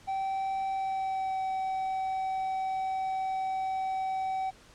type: tone with pitch glide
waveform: triangle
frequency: 773 to 761.9 Hz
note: G5 to G5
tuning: -24 to -49 cents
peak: -27 dBFS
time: 0.07-4.51 s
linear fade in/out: 20 ms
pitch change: -25 cents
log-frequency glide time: 0.69-1.41 s
effects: pink hiss -56 dBFS RMS until 4.74 s + low-pass 8000 Hz 12 dB/octave